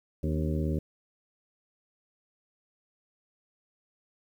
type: harmonic tone with a mistuned harmonic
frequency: 77.78 Hz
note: D#2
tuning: in tune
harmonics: 1 / 2 / 3 / 4 / 5 / 6 / 7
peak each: -30 / -31 / -35 / -36 / -38 / -43 / -41 dBFS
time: 0.23-0.79 s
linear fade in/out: 5 ms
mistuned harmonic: 4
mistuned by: -54 cents
effects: 10-bit